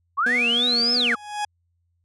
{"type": "linear two-way sweep", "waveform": "sine", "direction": "up then down", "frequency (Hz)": [1044, 5274, 1044], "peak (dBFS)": -18, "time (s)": [0.17, 1.16], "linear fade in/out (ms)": 20, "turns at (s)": 0.93}
{"type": "tone with vibrato", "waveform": "25% pulse", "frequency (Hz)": 240, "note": "B3", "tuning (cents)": -49, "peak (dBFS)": -23, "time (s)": [0.26, 1.15], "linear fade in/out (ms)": 5, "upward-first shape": "triangle", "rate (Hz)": 3.1, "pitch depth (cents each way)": 47}
{"type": "tone with exponential growth", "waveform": "40% pulse", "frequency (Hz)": 834, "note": "G#5", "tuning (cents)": 7, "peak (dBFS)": -21, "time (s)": [0.94, 1.45], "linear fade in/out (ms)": 5, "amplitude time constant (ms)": 110}
{"effects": ["added 86 Hz sine -66 dBFS peak until 2.04 s", "resampled to 24000 Hz"]}